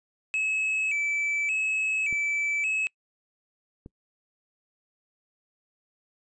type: tone with vibrato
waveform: triangle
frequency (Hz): 2443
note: D#7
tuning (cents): -32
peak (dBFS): -23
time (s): 0.34-2.87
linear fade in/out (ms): 0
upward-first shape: square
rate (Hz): 0.87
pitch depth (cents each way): 94
type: clicks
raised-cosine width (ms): 3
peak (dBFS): -29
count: 2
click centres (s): 2.127 / 3.861
effects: noise-tail reverb RT60 0.1 s tail -26 dB re dry + resampled to 22050 Hz